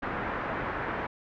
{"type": "low-pass noise", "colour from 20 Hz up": "white", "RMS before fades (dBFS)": -33, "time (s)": [0.02, 1.07], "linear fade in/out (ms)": 10, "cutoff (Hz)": 1700, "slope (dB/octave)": 24, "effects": []}